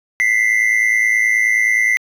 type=tone pair together; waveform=triangle; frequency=1983.5 / 2093 Hz; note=B6 / C7; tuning=+7 / 0 cents; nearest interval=minor second; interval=93 cents; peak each=-13 dBFS; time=0.2-1.97 s; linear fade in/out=0 ms; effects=tanh soft clip ceiling -3 dBFS